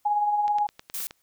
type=tone with tremolo; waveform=sine; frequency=830.6 Hz; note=G#5; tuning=in tune; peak=-19 dBFS; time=0.05-0.67 s; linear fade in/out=10 ms; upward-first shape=sine; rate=18 Hz; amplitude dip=40%
type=click train; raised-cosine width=0.2 ms; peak=-22 dBFS; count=7; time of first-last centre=0.48-1.109 s; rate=9.54 Hz
type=noise; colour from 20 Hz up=blue; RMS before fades=-32 dBFS; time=0.94-1.07 s; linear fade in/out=0 ms
effects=white hiss -69 dBFS RMS until 1.22 s